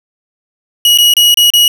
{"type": "tone with dropouts", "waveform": "40% pulse", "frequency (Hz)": 2907, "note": "F#7", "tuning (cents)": -31, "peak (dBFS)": -4, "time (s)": [0.85, 1.68], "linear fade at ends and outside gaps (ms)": 2, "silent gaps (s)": [[0.976, 0.985], [1.138, 1.167], [1.343, 1.372], [1.503, 1.536]], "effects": []}